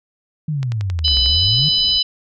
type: exponential two-way sweep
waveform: sine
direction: down then up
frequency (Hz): 160 to 60.2 to 160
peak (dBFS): -18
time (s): 0.48-1.69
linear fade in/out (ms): 5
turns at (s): 1.23
type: click train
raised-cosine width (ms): 0.2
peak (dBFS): -14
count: 8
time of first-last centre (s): 0.63-1.261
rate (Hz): 11.1
type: harmonic tone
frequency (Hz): 999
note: B5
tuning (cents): +20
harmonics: 3 / 4 / 5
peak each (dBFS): -17 / -18 / -19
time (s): 1.04-2.03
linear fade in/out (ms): 10
type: noise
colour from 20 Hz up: brown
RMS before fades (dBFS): -33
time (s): 1.09-2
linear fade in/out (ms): 20
effects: none